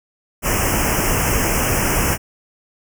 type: band-stop noise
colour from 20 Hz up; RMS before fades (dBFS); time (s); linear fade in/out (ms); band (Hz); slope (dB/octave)
pink; -18; 0.42-2.18; 50; 3000 to 5200; 96
effects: none